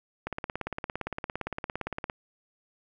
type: click train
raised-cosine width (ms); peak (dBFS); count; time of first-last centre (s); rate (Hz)
0.5; -17; 33; 0.27-2.099; 17.5
effects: none